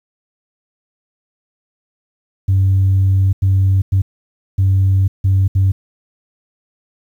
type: tone bursts at uneven times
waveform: sine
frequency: 96 Hz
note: G2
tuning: 36 cents flat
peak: -8 dBFS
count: 6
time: 2.48-3.33 / 3.42-3.82 / 3.92-4.02 / 4.58-5.08 / 5.24-5.48 / 5.55-5.72 s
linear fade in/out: 10 ms
effects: tanh soft clip ceiling -7 dBFS + 8-bit